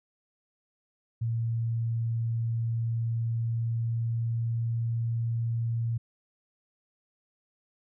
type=tone with pitch glide; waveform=sine; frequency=115.1 to 115.77 Hz; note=A#2 to A#2; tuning=-22 to -11 cents; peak=-26 dBFS; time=1.21-5.98 s; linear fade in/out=10 ms; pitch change=+11 cents; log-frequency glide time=3.07-4.81 s; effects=none